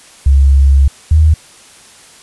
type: tone pair in turn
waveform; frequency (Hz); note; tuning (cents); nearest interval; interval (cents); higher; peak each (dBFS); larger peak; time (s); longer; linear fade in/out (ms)
sine; 68.6 / 77.92; C#2 / D#2; -17 / +3; major second; 220; second; -4; neither; 0.26-0.88 / 1.11-1.34; first; 5
effects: white hiss -40 dBFS RMS until 2.22 s + resampled to 24000 Hz